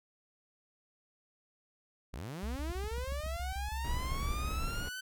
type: linear sweep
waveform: sawtooth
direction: up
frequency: 44.53 to 1534 Hz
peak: -36 dBFS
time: 2.13-5.01 s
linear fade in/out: 10 ms
type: tone bursts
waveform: sine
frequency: 65.41 Hz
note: C2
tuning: in tune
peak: -35 dBFS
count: 14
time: 2.43-4.653 s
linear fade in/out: 0 ms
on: 130 ms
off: 31 ms
type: click train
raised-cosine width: 5 ms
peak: -34 dBFS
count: 5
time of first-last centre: 2.7-3.263 s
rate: 7.1 Hz
type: noise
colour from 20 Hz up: brown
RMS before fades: -37 dBFS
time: 3.84-4.89 s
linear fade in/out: 5 ms
effects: none